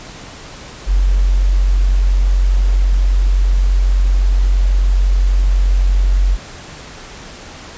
sine tone, 45.9 Hz, F#1, 13 cents flat, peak -9 dBFS, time 0.86-6.38 s, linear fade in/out 50 ms, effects pink hiss -34 dBFS RMS until 7.77 s + resampled to 16000 Hz

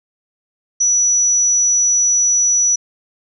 sine tone, 5900 Hz, F#8, 6 cents flat, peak -11 dBFS, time 0.8-2.76 s, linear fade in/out 10 ms, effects none

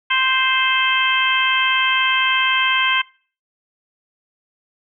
harmonic tone, 523 Hz, C5, 1 cent flat, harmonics 2 / 3 / 4 / 5 / 6, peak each -21 / -21 / -21 / -21 / -21 dBFS, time 0.1-3.02 s, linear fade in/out 10 ms, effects noise-tail reverb RT60 0.4 s tail -22 dB re dry

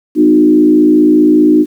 sine tone with frequency modulation, 305 Hz, D#4, 34 cents flat, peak -4 dBFS, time 0.15-1.66 s, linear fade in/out 50 ms, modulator 55.1 Hz, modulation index 0.88, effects 7-bit

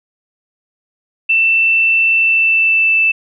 sine tone with pitch glide, 2671 to 2645 Hz, E7 to E7, +22 to +5 cents, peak -9 dBFS, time 1.29-3.12 s, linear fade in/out 10 ms, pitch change -17 cents, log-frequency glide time 2.16-3 s, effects none

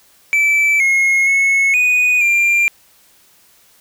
triangle tone with pitch steps, 2318 / 2160 / 2191 / 2479 / 2384 Hz, D7 / C#7 / C#7 / D#7 / D7, -23 / -45 / -21 / -7 / +25 cents, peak -9 dBFS, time 0.33-2.68 s, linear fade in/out 0 ms, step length 470 ms, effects white hiss -51 dBFS RMS until 3.8 s

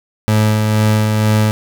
30% pulse tone with tremolo, 107.6 Hz, A2, 38 cents flat, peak -7 dBFS, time 0.28-1.51 s, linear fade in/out 0 ms, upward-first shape sine, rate 2.1 Hz, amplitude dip 30%, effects none

